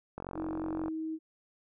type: click train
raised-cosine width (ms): 1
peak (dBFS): -25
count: 33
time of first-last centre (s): 0.18-0.882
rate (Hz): 45.6
type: tone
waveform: sine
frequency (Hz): 318.1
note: D#4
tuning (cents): +38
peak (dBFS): -33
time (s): 0.34-1.19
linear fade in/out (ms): 50
effects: none